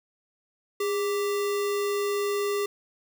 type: tone with sample-and-hold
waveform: sine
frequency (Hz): 407.9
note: G#4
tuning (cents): -31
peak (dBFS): -24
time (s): 0.8-2.66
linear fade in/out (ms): 5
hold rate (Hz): 1575
effects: none